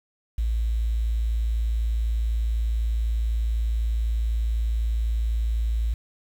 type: tone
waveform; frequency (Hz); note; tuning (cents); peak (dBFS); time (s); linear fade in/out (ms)
sine; 56; A1; +31; -21; 0.38-5.94; 5
effects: 8-bit